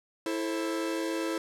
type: chord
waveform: 45% pulse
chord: A minor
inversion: second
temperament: equal with one note detuned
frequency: 329.6 / 440 / 531.5 Hz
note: E4 / A4 / C5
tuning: 0 / 0 / +27 cents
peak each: -31 / -37 / -36 dBFS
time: 0.26-1.38 s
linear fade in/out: 2 ms
effects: low-pass 12000 Hz 12 dB/octave + 11-bit